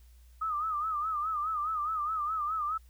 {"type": "tone with vibrato", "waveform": "sine", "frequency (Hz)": 1241, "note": "D#6", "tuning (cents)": -5, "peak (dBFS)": -29, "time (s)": [0.41, 2.78], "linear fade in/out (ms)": 10, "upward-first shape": "sine", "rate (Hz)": 4.8, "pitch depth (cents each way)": 99, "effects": ["added 60 Hz sine -53 dBFS peak until 2.89 s", "white hiss -68 dBFS RMS until 2.89 s"]}